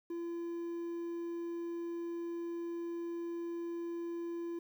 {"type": "tone", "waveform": "triangle", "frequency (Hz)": 340, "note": "F4", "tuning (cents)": -46, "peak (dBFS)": -35, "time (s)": [0.1, 4.59], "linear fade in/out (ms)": 5, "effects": ["11-bit"]}